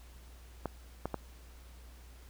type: clicks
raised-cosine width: 1 ms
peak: -20 dBFS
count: 3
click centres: 0.657 / 1.056 / 1.143 s
effects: added 60 Hz sine -51 dBFS peak until 2.29 s + pink hiss -60 dBFS RMS until 2.29 s